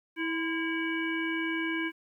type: harmonic tone with a mistuned harmonic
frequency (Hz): 325.5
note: E4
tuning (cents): -22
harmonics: 1 / 3 / 5 / 7 / 9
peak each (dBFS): -31 / -41 / -35 / -35 / -42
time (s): 0.16-1.92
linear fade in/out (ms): 50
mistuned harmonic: 3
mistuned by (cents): +69
effects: 11-bit